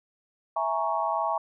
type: chord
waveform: sine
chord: A# half-diminished seventh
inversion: second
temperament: equal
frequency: 659.3 / 830.6 / 932.3 / 1108.7 Hz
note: E5 / G#5 / A#5 / C#6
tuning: 0 / 0 / 0 / 0 cents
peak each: -30 dBFS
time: 0.56-1.38 s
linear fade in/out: 5 ms
effects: none